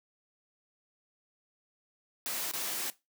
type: noise with dropouts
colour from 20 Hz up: white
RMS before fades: -35 dBFS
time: 2.26-2.9 s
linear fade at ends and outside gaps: 0 ms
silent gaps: 2.514-2.536 s
effects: noise-tail reverb RT60 0.2 s tail -17 dB re dry + high-pass 200 Hz 12 dB/octave